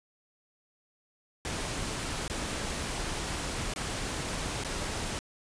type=noise with dropouts; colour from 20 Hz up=pink; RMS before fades=-34 dBFS; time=1.45-5.19 s; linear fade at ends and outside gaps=0 ms; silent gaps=2.279-2.299 / 3.737-3.761 / 4.637-4.647 s; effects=resampled to 22050 Hz